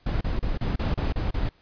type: noise bursts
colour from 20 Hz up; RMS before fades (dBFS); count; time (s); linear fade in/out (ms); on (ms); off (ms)
brown; -25; 8; 0.06-1.491; 5; 150; 33
effects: pink hiss -61 dBFS RMS until 1.61 s + resampled to 11025 Hz